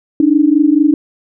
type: tone pair together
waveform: sine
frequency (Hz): 286.7 / 311.1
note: D4 / D#4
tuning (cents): -42 / 0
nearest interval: minor second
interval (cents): 142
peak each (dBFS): -10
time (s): 0.2-0.94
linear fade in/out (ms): 2
effects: none